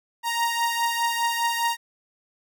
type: beating tone pair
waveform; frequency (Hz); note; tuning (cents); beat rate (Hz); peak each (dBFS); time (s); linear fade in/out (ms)
sawtooth; 932.3 / 937.2; A#5 / A#5; 0 / +9; 4.9; -20 / -24; 0.23-1.77; 50
effects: none